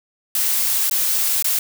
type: noise with dropouts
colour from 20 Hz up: blue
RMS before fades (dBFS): -19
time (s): 0.35-1.59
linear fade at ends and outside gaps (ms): 2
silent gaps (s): 0.897-0.911 / 1.425-1.444
effects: none